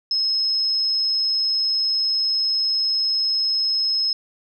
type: tone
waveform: sine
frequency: 5170 Hz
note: E8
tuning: 34 cents flat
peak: -18 dBFS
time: 0.11-4.13 s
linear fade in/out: 2 ms
effects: none